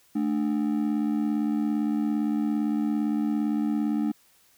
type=ring-modulated tone; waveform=triangle; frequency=257.1 Hz; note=C4; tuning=30 cents flat; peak=-18 dBFS; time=0.15-4.12 s; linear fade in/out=10 ms; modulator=38.8 Hz; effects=white hiss -61 dBFS RMS until 4.57 s